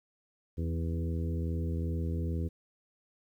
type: harmonic tone with a mistuned harmonic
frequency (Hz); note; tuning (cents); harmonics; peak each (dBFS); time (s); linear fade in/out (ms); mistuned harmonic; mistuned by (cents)
82.41; E2; 0; 1 / 2 / 3 / 4 / 5 / 6; -31 / -37 / -41 / -43 / -45 / -47; 0.57-2.49; 20; 3; +23
effects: 11-bit